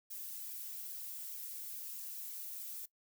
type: noise with flanger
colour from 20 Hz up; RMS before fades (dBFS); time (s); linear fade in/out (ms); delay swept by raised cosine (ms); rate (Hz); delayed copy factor
violet; -45; 0.1-2.86; 10; 1.2 to 5.4; 2.4; +0.7
effects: noise-tail reverb RT60 0.1 s tail -20 dB re dry